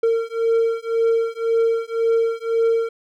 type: beating tone pair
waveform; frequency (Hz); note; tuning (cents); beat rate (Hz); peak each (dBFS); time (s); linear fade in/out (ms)
triangle; 456 / 457.9; A#4 / A#4; -38 / -31; 1.9; -18; 0.03-2.89; 5
effects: none